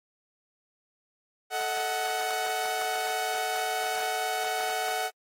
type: tone cluster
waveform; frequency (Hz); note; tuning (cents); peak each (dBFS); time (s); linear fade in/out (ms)
sawtooth; 439.1 / 633 / 742; A4 / D#5 / F#5; -4 / +30 / +5; -32 / -33 / -25; 1.5-5.11; 50
effects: AAC 48 kbps